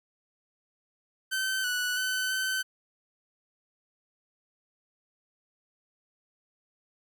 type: tone with pitch steps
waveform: sawtooth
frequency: 1538 / 1478 / 1515 / 1529 Hz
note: G6 / F#6 / F#6 / G6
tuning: -33 / -2 / +40 / -44 cents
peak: -24 dBFS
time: 1.31-2.63 s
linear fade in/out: 20 ms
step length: 330 ms
effects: none